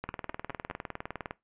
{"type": "two click trains", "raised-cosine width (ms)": 0.5, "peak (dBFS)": [-21, -20], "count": [4, 26], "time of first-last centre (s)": [[0.09, 0.711], [0.04, 1.309]], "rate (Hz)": [4.83, 19.7], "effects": ["noise-tail reverb RT60 0.2 s tail -20 dB re dry", "resampled to 8000 Hz"]}